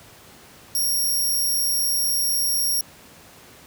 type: tone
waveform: 5% pulse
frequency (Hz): 5588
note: F8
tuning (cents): 0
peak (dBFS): -14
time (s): 0.75-2.81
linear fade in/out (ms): 2
effects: pink hiss -47 dBFS RMS until 3.66 s + high-pass 80 Hz 12 dB/octave